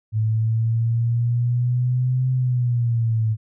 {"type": "exponential two-way sweep", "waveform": "sine", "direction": "up then down", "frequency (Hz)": [108.7, 129.1, 108.7], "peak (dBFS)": -17, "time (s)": [0.12, 3.37], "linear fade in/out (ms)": 50, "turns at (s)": 2.31, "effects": []}